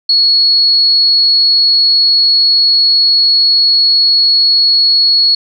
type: tone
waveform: sine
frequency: 4353 Hz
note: C#8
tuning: 32 cents flat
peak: -6 dBFS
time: 0.09-5.35 s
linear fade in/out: 5 ms
effects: none